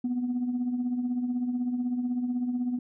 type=tone with tremolo; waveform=sine; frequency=246.6 Hz; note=B3; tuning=2 cents flat; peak=-22 dBFS; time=0.04-2.79 s; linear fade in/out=5 ms; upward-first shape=triangle; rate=16 Hz; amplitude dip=65%; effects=tanh soft clip ceiling -22 dBFS